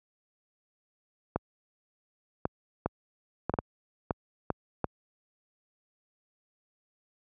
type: clicks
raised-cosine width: 1 ms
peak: -13 dBFS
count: 9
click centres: 1.36 / 2.454 / 2.86 / 3.496 / 3.539 / 3.588 / 4.108 / 4.503 / 4.843 s
effects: high-pass 60 Hz 12 dB/octave